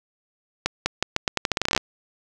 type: accelerating click train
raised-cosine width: 0.2 ms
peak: -3 dBFS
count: 17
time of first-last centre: 0.66-1.777 s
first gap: 200 ms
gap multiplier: 0.83
effects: none